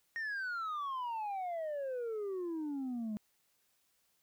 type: exponential sweep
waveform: sine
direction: down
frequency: 1864.7 to 206.7 Hz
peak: -33 dBFS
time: 0.16-3.17 s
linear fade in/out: 0 ms
effects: tanh soft clip ceiling -35 dBFS + white hiss -75 dBFS RMS until 4.22 s